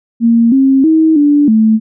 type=tone with pitch steps; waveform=sine; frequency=231.6 / 268.5 / 318.5 / 291.2 / 219.5 Hz; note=A#3 / C4 / D#4 / D4 / A3; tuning=-11 / +45 / +41 / -15 / -4 cents; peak=-5 dBFS; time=0.2-1.8 s; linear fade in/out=50 ms; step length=320 ms; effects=none